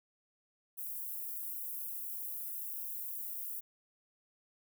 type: high-pass noise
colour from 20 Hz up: white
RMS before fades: -41 dBFS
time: 0.77-3.61 s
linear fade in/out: 20 ms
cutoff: 12000 Hz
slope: 24 dB/octave
effects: none